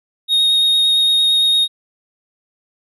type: tone with vibrato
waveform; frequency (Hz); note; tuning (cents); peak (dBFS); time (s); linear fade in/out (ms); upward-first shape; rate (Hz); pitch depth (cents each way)
triangle; 3729; A#7; 0; -10; 0.28-1.68; 50; sine; 8.8; 10
effects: none